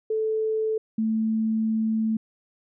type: tone pair in turn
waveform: sine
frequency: 437.8 / 220.8 Hz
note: A4 / A3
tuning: -9 / +6 cents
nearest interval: octave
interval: 1185 cents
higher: first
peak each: -22 / -21 dBFS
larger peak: second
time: 0.1-0.78 / 0.98-2.17 s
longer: second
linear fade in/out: 5 ms
effects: none